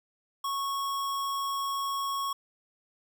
square tone, 1103 Hz, C#6, 9 cents flat, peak -30 dBFS, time 0.44-2.33 s, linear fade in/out 5 ms, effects none

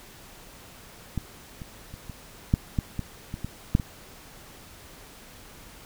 clicks, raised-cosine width 5 ms, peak -15 / -25 / -28 / -25 / -7 / -11 / -16 / -20 / -18 / -6 / -17 dBFS, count 11, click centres 1.177 / 1.618 / 1.94 / 2.097 / 2.539 / 2.788 / 2.993 / 3.341 / 3.446 / 3.751 / 3.798 s, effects pink hiss -48 dBFS RMS until 5.85 s

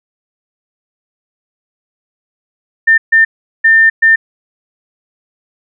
sine tone bursts at uneven times, 1800 Hz, A6, 39 cents sharp, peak -4 dBFS, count 4, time 2.87-2.98 / 3.12-3.25 / 3.64-3.9 / 4.02-4.16 s, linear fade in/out 10 ms, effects none

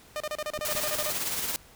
sawtooth tone bursts, 607 Hz, D#5, 43 cents flat, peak -26 dBFS, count 13, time 0.16-1.102 s, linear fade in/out 0 ms, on 42 ms, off 33 ms
clicks, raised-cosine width 3 ms, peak -27 dBFS, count 2, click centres 0.59 / 0.752 s
white noise with tremolo, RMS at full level -29 dBFS, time 0.65-1.56 s, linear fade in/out 0 ms, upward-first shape sine, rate 18 Hz, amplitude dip 45%
effects pink hiss -54 dBFS RMS until 1.75 s

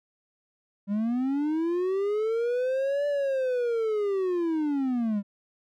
triangle linear two-way sweep, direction up then down, 196 to 583 to 196 Hz, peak -22 dBFS, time 0.87-5.23 s, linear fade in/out 50 ms, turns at 3.07 s, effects none

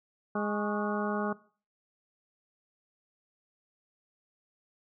harmonic tone with a mistuned harmonic, 207.7 Hz, G#3, in tune, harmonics 1 / 2 / 3 / 4 / 5 / 6 / 7, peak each -32 / -35 / -37 / -38 / -39 / -40 / -40 dBFS, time 0.35-1.33 s, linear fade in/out 5 ms, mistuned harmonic 5, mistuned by +100 cents, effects noise-tail reverb RT60 0.4 s tail -19 dB re dry

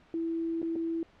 sine tone with dropouts, 330.2 Hz, E4, 3 cents sharp, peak -29 dBFS, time 0.14-1.03 s, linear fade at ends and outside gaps 1 ms, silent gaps 0.618-0.628 / 0.756-0.761 s, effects pink hiss -60 dBFS RMS until 1.2 s + low-pass 3000 Hz 12 dB/octave

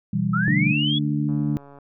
sine chord, E minor, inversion second, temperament equal with one note detuned, 123.47 / 166.34 / 196 Hz, B2 / E3 / G3, 0 / +16 / 0 cents, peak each -26 / -24 / -23 dBFS, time 0.13-0.73 s, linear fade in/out 5 ms
sine linear sweep, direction up, 1269 to 3431 Hz, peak -22 dBFS, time 0.33-0.99 s, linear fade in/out 10 ms
harmonic tone, 73.42 Hz, D2, in tune, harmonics 2 / 3 / 4, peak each -23 / -26 / -25 dBFS, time 0.48-1.57 s, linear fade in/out 0 ms
click train, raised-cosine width 1 ms, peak -32 dBFS, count 71, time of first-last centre 1.29-1.786 s, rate 141 Hz
effects none

